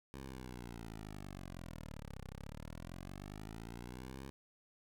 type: linear two-way sweep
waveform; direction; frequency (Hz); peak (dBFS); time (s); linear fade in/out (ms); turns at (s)
10% pulse; down then up; 68.4 to 31.87 to 68.4; -38; 0.14-4.3; 0; 2.25
effects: none